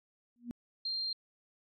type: tone with exponential growth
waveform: sine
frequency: 239.5 Hz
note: A#3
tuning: 47 cents sharp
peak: -33 dBFS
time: 0.36-0.51 s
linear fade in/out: 0 ms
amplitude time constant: 31 ms
type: tone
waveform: sine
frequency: 4186 Hz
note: C8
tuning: in tune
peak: -33 dBFS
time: 0.85-1.13 s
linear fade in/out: 5 ms
effects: AAC 64 kbps